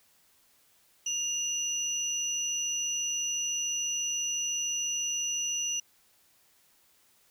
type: tone pair together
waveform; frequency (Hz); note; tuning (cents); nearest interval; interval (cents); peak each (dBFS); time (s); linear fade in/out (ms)
sine; 2825 / 5927; F7 / F#8; +19 / +2; octave + minor second; 1283; -33 / -29; 1.06-5.8; 5
effects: tanh soft clip ceiling -23 dBFS + white hiss -65 dBFS RMS until 7.3 s